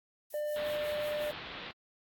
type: noise with tremolo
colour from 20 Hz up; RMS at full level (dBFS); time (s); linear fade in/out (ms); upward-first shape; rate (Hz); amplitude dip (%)
violet; -49; 0.3-1.32; 5; sine; 5.5; 70
type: tone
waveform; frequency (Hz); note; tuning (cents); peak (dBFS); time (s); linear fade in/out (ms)
triangle; 597; D5; +28; -30; 0.34-1.31; 2
type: low-pass noise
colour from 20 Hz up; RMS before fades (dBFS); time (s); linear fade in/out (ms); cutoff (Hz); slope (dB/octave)
white; -44; 0.56-1.71; 0; 3900; 48
effects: AAC 64 kbps